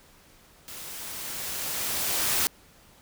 white noise with level ramp, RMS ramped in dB -41 to -24 dBFS, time 0.68-2.47 s, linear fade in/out 0 ms, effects pink hiss -56 dBFS RMS until 3.01 s

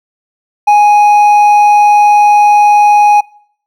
triangle tone with hard clipping, 830.6 Hz, G#5, in tune, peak -4 dBFS, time 0.67-3.21 s, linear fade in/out 10 ms, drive 7 dB, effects noise-tail reverb RT60 0.6 s tail -24 dB re dry

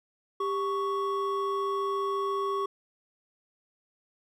triangle tone pair together, 395.8 / 1113 Hz, G4 / C#6, +17 / +7 cents, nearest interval octave + tritone, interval 1790 cents, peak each -28 dBFS, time 0.4-2.66 s, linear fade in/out 5 ms, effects none

